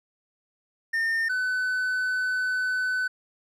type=tone pair in turn; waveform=triangle; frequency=1817 / 1506.5 Hz; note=A#6 / F#6; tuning=-45 / +31 cents; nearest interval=minor third; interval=324 cents; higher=first; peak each=-21 / -22 dBFS; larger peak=first; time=0.93-1.29 / 1.29-3.08 s; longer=second; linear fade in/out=10 ms; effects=resampled to 32000 Hz